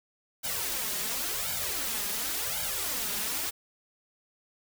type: noise with flanger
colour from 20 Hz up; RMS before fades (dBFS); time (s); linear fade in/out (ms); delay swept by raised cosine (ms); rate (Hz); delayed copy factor
white; -32; 0.43-3.51; 20; 1.3 to 4.9; 0.92; +1
effects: none